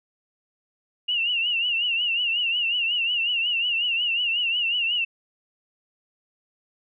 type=tone with vibrato; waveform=sine; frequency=2816 Hz; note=F7; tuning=14 cents sharp; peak=-21 dBFS; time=1.08-5.05 s; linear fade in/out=10 ms; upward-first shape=triangle; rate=5.5 Hz; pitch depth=110 cents each way; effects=none